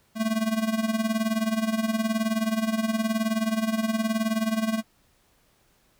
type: tone with tremolo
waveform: square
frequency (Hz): 221.2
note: A3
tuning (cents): +9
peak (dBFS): -21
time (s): 0.15-4.83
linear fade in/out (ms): 50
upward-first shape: sine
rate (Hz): 19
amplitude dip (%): 75
effects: pink hiss -64 dBFS RMS until 5.99 s